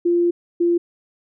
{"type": "tone pair in turn", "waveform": "sine", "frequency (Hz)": [346.4, 344.6], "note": ["F4", "F4"], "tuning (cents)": [-14, -23], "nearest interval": "unison", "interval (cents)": 9, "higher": "first", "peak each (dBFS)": -14, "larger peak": "neither", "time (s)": [[0.05, 0.31], [0.6, 0.78]], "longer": "first", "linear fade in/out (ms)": 10, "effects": []}